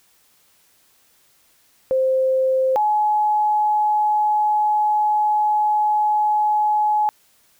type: tone pair in turn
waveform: sine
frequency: 523.3 / 846 Hz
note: C5 / G#5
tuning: 0 / +32 cents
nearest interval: minor sixth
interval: 832 cents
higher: second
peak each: -15 dBFS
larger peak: neither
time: 1.91-2.76 / 2.76-7.09 s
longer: second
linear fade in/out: 0 ms
effects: white hiss -58 dBFS RMS until 7.59 s